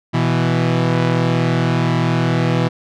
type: tone pair together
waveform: sawtooth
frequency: 123.47 / 164.81 Hz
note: B2 / E3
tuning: 0 / 0 cents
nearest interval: perfect fourth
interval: 500 cents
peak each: -13 / -13 dBFS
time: 0.13-2.69 s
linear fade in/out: 20 ms
effects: low-pass 4000 Hz 12 dB/octave